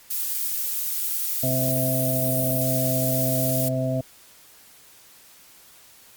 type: noise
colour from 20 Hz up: violet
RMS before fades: -26 dBFS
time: 0.1-3.69 s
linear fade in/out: 10 ms
type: harmonic tone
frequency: 130 Hz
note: C3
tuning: 11 cents flat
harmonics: 1 / 2 / 4 / 5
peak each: -25 / -28 / -32 / -27 dBFS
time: 1.43-4.01 s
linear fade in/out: 5 ms
effects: white hiss -51 dBFS RMS until 6.16 s + Opus 48 kbps